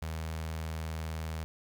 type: tone with notch filter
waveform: sawtooth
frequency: 79.9 Hz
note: D#2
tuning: 47 cents sharp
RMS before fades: -37 dBFS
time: 0.02-1.44 s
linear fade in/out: 0 ms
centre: 310 Hz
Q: 1.2
effects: 10-bit